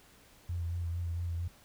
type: tone with vibrato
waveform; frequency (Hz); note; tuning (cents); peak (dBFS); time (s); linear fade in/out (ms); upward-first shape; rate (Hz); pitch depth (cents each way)
sine; 85.7; F2; -32; -32; 0.49-1.48; 5; sine; 4.4; 33
effects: pink hiss -60 dBFS RMS until 1.64 s